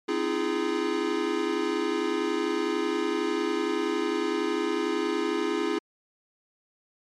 square chord, F minor seventh, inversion second, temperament equal with one note detuned, 261.6 / 311.1 / 342 / 415.3 Hz, C4 / Eb4 / F4 / Ab4, 0 / 0 / -36 / 0 cents, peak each -35 / -32 / -30 / -30 dBFS, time 0.08-5.79 s, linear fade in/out 10 ms, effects low-pass 5000 Hz 12 dB/octave + MP3 64 kbps

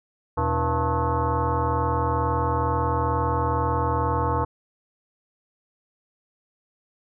sine tone with frequency modulation, 481.4 Hz, B4, 44 cents flat, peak -20 dBFS, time 0.37-4.45 s, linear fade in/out 10 ms, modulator 201 Hz, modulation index 3.4, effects none

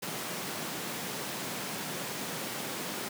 pink high-pass noise, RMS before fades -37 dBFS, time 0.02-3.09 s, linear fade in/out 10 ms, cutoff 150 Hz, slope 24 dB/octave, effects none

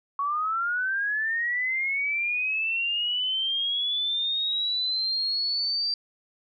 sine linear sweep, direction up, 1108.7 to 4699 Hz, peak -24 dBFS, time 0.19-5.94 s, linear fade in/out 2 ms, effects none

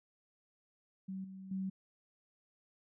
sine tone with level steps, 190.6 Hz, G3, 48 cents flat, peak -39 / -46 / -35 dBFS, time 1.08-1.7 s, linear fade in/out 10 ms, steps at 1.24 / 1.51 s, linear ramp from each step 5 ms, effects none

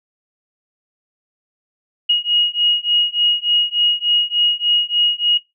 sine beating tone pair, 2882 / 2885.4 Hz, F#7 / F#7, -46 / -44 cents, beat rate 3.4 Hz, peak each -16 dBFS, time 2.09-5.38 s, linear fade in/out 10 ms, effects noise-tail reverb RT60 0.2 s tail -20 dB re dry

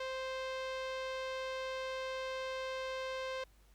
sawtooth tone with low-pass filter, 523 Hz, C5, 1 cent flat, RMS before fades -40 dBFS, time 0-3.44 s, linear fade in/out 5 ms, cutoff 4000 Hz, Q 1.1, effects added 50 Hz sine -62 dBFS peak until 3.74 s + pink hiss -70 dBFS RMS until 3.74 s

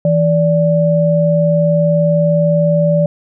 sine tone pair together, 163.6 / 583 Hz, E3 / D5, -13 / -13 cents, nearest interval octave + minor seventh, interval 2200 cents, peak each -12 dBFS, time 0.05-3.06 s, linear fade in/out 2 ms, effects none

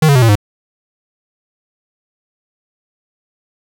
square tone with pitch steps, 156.4 / 140.96 / 127.04 / 114.49 / 103.19 Hz, D#3 / C#3 / B2 / A#2 / G#2, +9 / +29 / +49 / -31 / -11 cents, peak -7 dBFS, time 0.02-0.355 s, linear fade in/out 5 ms, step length 67 ms, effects none

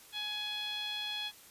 10% pulse tone with low-pass filter, 839 Hz, G#5, 17 cents sharp, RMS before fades -38 dBFS, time 0.12-1.32 s, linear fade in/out 50 ms, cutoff 3600 Hz, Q 6.3, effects white hiss -56 dBFS RMS until 1.5 s + resampled to 32000 Hz

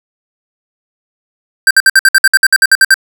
square tone bursts, 1568 Hz, G6, in tune, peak -3 dBFS, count 14, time 1.67-2.942 s, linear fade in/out 2 ms, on 37 ms, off 58 ms, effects none

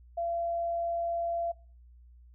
sine tone, 681 Hz, F5, 44 cents flat, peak -29 dBFS, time 0.17-1.52 s, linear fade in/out 10 ms, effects noise-tail reverb RT60 0.4 s tail -22 dB re dry + added 60 Hz sine -52 dBFS peak until 2.34 s

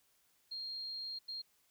sine tone bursts at uneven times, 4222 Hz, C8, 15 cents sharp, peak -40 dBFS, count 2, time 0.51-1.19 / 1.28-1.42 s, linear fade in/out 10 ms, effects white hiss -73 dBFS RMS until 1.7 s

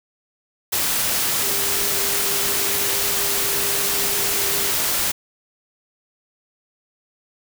sine tone in noise, 400.4 Hz, G4, 37 cents sharp, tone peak -32 dBFS, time 1.42-4.71 s, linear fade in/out 10 ms, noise white, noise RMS -21 dBFS, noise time 0.72-5.12 s, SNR -14 dB, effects none

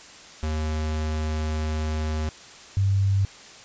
square / sine tone pair in turn, 77.6 / 97.98 Hz, D#2 / G2, -4 / 0 cents, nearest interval major third, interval 404 cents, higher second, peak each -25 / -18 dBFS, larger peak second, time 0.43-2.29 / 2.77-3.25 s, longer first, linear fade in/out 0 ms, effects white hiss -45 dBFS RMS until 3.64 s + resampled to 16000 Hz

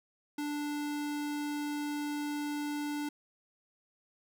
square tone, 293.7 Hz, D4, in tune, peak -34 dBFS, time 0.38-3.09 s, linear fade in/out 5 ms, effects none

